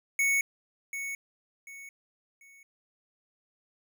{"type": "tone with echo", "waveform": "square", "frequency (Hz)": 2217, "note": "C#7", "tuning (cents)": 0, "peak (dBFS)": -24, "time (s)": [0.19, 0.41], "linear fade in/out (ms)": 2, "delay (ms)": 740, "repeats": 3, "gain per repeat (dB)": -10, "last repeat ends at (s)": 2.63, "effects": []}